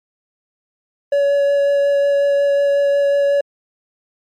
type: tone with vibrato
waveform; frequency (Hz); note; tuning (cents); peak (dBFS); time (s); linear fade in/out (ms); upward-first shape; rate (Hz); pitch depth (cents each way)
triangle; 565; C#5; +33; -10; 1.12-3.41; 5; sine; 5.5; 9
effects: MP3 64 kbps